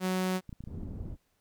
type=tone; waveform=sawtooth; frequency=185.4 Hz; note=F#3; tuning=4 cents sharp; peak=-24 dBFS; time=0-0.41 s; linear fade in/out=50 ms
type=clicks; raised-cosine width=5 ms; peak=-30 dBFS; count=6; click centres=0.493 / 0.528 / 0.606 / 0.639 / 0.675 / 0.745 s
type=low-pass noise; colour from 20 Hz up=pink; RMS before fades=-39 dBFS; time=0.66-1.17 s; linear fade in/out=50 ms; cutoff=250 Hz; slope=12 dB/octave
effects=pink hiss -74 dBFS RMS until 1.4 s